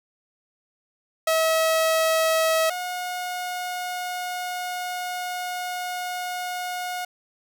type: tone pair in turn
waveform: sawtooth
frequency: 644 / 722.4 Hz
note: E5 / F#5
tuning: -41 / -42 cents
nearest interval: major second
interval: 199 cents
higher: second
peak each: -15 / -24 dBFS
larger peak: first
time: 1.27-2.7 / 2.7-7.05 s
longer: second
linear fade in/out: 5 ms
effects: none